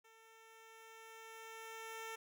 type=tone with level ramp; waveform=10% pulse; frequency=448.2 Hz; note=A4; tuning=32 cents sharp; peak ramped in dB=-55 to -36 dBFS; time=0.04-2.16 s; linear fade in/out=10 ms; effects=none